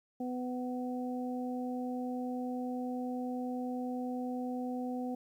harmonic tone, 250 Hz, B3, 21 cents sharp, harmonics 1 / 2 / 3, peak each -35 / -42 / -43 dBFS, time 0.2-5.15 s, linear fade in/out 5 ms, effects 11-bit

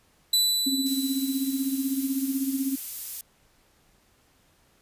sawtooth tone with exponential decay, 3976 Hz, B7, 11 cents sharp, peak -15 dBFS, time 0.33-2.36 s, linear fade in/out 5 ms, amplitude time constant 440 ms
sine tone with tremolo, 269.5 Hz, C#4, 49 cents flat, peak -22 dBFS, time 0.66-2.76 s, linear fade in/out 10 ms, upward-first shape sine, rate 16 Hz, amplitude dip 65%
violet noise, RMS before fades -32 dBFS, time 0.86-3.21 s, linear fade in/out 2 ms
effects pink hiss -63 dBFS RMS until 4.81 s + resampled to 32000 Hz

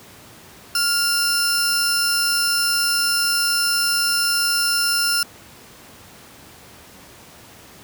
sawtooth tone pair together, 1396.9 / 5287 Hz, F6 / E8, 0 / +4 cents, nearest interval octave + major seventh, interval 2304 cents, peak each -17 / -17 dBFS, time 0.75-5.23 s, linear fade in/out 2 ms, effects pink hiss -44 dBFS RMS until 7.83 s + high-pass 80 Hz 12 dB/octave

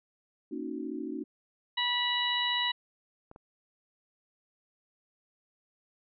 sine chord, D# minor seventh, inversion second, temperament equal, 233.1 / 277.2 / 311.1 / 370 Hz, A#3 / C#4 / D#4 / F#4, 0 / 0 / 0 / 0 cents, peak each -41 / -38 / -38 / -41 dBFS, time 0.51-1.24 s, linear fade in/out 10 ms
harmonic tone, 975 Hz, B5, 23 cents flat, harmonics 1 / 2 / 3 / 4, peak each -34 / -33 / -32 / -31 dBFS, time 1.77-2.72 s, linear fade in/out 10 ms
clicks, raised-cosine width 1 ms, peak -34 / -35 dBFS, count 2, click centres 3.314 / 3.361 s
effects none

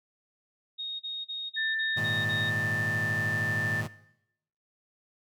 sine tone bursts, 3729 Hz, A#7, in tune, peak -32 dBFS, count 7, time 0.78-2.506 s, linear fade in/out 20 ms, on 220 ms, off 31 ms
sine tone, 1778 Hz, A6, 18 cents sharp, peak -28 dBFS, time 1.56-3.82 s, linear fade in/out 20 ms
sawtooth chord, Ab suspended second, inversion none, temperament just, 103.83 / 116.8 / 155.74 Hz, Ab2 / Bb2 / Eb3, 0 / +4 / +2 cents, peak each -32 dBFS, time 1.96-3.88 s, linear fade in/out 20 ms
effects noise-tail reverb RT60 0.8 s tail -18 dB re dry

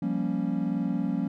triangle chord, G half-diminished seventh, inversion third, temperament equal, 174.61 / 196 / 233.1 / 277.2 Hz, F3 / G3 / Bb3 / Db4, 0 / 0 / 0 / 0 cents, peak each -29 dBFS, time 0.02-1.28 s, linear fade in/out 5 ms, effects none

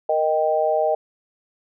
sine chord, Eb major, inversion second, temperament equal, 466.2 / 622.3 / 784 Hz, Bb4 / Eb5 / G5, 0 / 0 / 0 cents, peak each -24 / -19 / -23 dBFS, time 0.09-0.95 s, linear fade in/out 5 ms, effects none

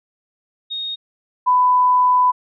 sine tone pair in turn, 3722 / 998.1 Hz, A#7 / B5, -3 / +18 cents, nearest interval octave + major seventh, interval 2279 cents, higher first, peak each -23 / -11 dBFS, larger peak second, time 0.7-0.96 / 1.46-2.32 s, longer second, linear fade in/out 20 ms, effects none

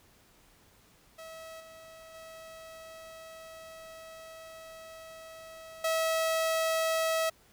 sawtooth tone with level steps, 647 Hz, E5, 32 cents flat, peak -40 / -45 / -42 / -23 dBFS, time 1.18-7.3 s, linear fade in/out 10 ms, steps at 1.6 / 2.14 / 5.84 s, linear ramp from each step 5 ms, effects pink hiss -62 dBFS RMS until 7.52 s

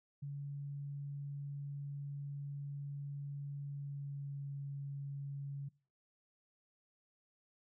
sine tone with pitch glide, 141.9 to 140.19 Hz, C#3 to C#3, +41 to +20 cents, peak -40 dBFS, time 0.22-5.69 s, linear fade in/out 10 ms, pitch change -21 cents, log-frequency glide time 3.63-4.53 s, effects noise-tail reverb RT60 0.4 s tail -23 dB re dry

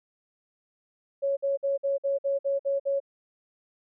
sine tone bursts, 554.4 Hz, C#5, in tune, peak -23 dBFS, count 9, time 1.22-3.002 s, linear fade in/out 20 ms, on 150 ms, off 54 ms, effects none

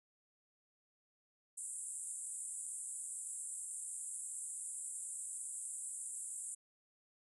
white band-pass noise, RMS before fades -45 dBFS, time 1.57-6.55 s, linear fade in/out 10 ms, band 7500 to 10000 Hz, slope 96 dB/octave, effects none

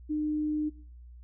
sine tone, 303.3 Hz, D#4, 44 cents flat, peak -27 dBFS, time 0.09-0.7 s, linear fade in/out 20 ms, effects noise-tail reverb RT60 0.6 s tail -23 dB re dry + added 60 Hz sine -46 dBFS peak until 1.23 s

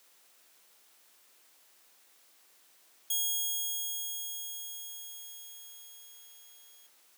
5% pulse tone with level ramp, 3300 Hz, G#7, 12 cents flat, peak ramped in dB -19 to -48 dBFS, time 3.1-6.87 s, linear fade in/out 5 ms, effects white hiss -63 dBFS RMS until 7.17 s + high-pass 300 Hz 12 dB/octave

